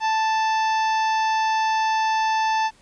harmonic tone with a mistuned harmonic, 880 Hz, A5, in tune, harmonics 1 / 2 / 3 / 4 / 5 / 6 / 7, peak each -19 / -29 / -32 / -37 / -39 / -38 / -40 dBFS, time 0-2.71 s, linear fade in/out 50 ms, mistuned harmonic 5, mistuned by +48 cents, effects pink hiss -55 dBFS RMS until 2.81 s + resampled to 22050 Hz

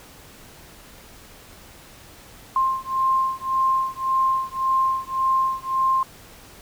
sine beating tone pair, 1055 / 1056.8 Hz, C6 / C6, +14 / +17 cents, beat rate 1.8 Hz, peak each -22 / -22 dBFS, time 2.56-6.03 s, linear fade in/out 2 ms, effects pink hiss -46 dBFS RMS until 6.61 s

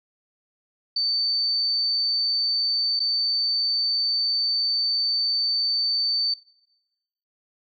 sine tone with dropouts, 4557 Hz, C#8, 47 cents sharp, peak -21 dBFS, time 0.96-6.34 s, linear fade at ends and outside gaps 5 ms, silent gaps 2.994-3.001 s, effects noise-tail reverb RT60 1.0 s tail -20 dB re dry

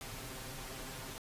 pink noise with comb filter, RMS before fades -45 dBFS, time 0.01-1.18 s, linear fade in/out 0 ms, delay 7.6 ms, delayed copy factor +0.7, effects resampled to 32000 Hz

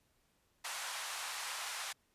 pink band-pass noise, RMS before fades -42 dBFS, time 0.64-1.93 s, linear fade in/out 10 ms, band 820 to 11000 Hz, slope 24 dB/octave, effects pink hiss -75 dBFS RMS until 2.14 s + resampled to 32000 Hz

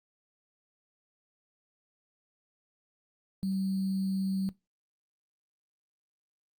sine tone with sample-and-hold, 191.6 Hz, G3, 39 cents flat, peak -28 dBFS, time 3.43-4.49 s, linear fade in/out 0 ms, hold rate 4410 Hz, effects noise-tail reverb RT60 0.2 s tail -18 dB re dry + Opus 48 kbps

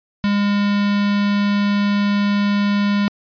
square tone with notch filter, 203.3 Hz, G#3, 37 cents flat, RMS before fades -17 dBFS, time 0.24-3.08 s, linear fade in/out 0 ms, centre 520 Hz, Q 0.9, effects resampled to 11025 Hz

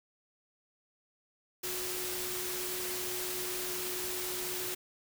sine tone in noise, 364.6 Hz, F#4, 25 cents flat, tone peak -41 dBFS, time 1.63-4.75 s, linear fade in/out 10 ms, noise white, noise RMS -37 dBFS, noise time 1.63-4.75 s, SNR -7 dB, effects none

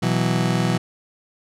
35% pulse chord, B suspended fourth, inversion none, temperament just, 123.47 / 164.63 / 185.21 Hz, B2 / E3 / F#3, 0 / -2 / +2 cents, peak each -21 dBFS, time 0.02-0.78 s, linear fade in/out 10 ms, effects low-pass 9000 Hz 12 dB/octave

